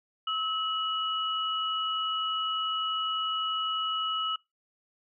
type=tone pair together; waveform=sine; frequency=1291.7 / 2930 Hz; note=E6 / F#7; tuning=-36 / -18 cents; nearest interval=octave + major second; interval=1418 cents; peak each=-30 / -31 dBFS; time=0.27-4.36 s; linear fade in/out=5 ms; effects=noise-tail reverb RT60 0.2 s tail -22 dB re dry